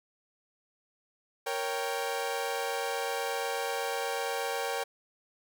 sawtooth chord, G diminished, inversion first, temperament equal, 466.2 / 554.4 / 784 Hz, Bb4 / Db5 / G5, 0 / 0 / 0 cents, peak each -31 / -32 / -31 dBFS, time 1.46-4.84 s, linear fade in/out 10 ms, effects none

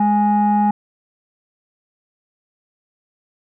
sine tone pair together, 207.7 / 830.8 Hz, G#3 / G#5, 0 / 0 cents, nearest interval 2 octaves, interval 2400 cents, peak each -14 dBFS, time 0-0.71 s, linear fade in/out 5 ms, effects tanh soft clip ceiling -8 dBFS

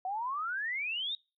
sine exponential sweep, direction up, 728 to 3789 Hz, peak -32 dBFS, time 0.05-1.15 s, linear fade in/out 2 ms, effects noise-tail reverb RT60 0.3 s tail -25 dB re dry

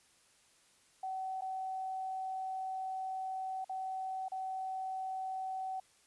sine tone with dropouts, 758 Hz, F#5, 42 cents sharp, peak -36 dBFS, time 1.03-5.8 s, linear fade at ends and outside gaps 5 ms, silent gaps 1.41-1.419 / 3.645-3.694 / 4.284-4.318 s, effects white hiss -67 dBFS RMS until 6.06 s + resampled to 24000 Hz

